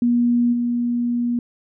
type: tone with level steps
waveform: sine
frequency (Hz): 240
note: B3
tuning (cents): -49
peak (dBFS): -14 / -18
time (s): 0.02-1.39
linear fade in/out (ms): 2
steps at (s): 0.52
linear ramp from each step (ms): 20
effects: none